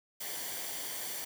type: noise with comb filter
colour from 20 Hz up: white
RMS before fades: -39 dBFS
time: 0.2-1.25 s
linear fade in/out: 10 ms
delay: 0.76 ms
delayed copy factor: -0.55
effects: none